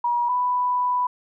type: tone pair in turn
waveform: sine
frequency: 959 / 990.5 Hz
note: A#5 / B5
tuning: +49 / +5 cents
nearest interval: minor second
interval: 56 cents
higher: second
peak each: -19 dBFS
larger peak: neither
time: 0.04-0.29 / 0.29-1.07 s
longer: second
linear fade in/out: 5 ms
effects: none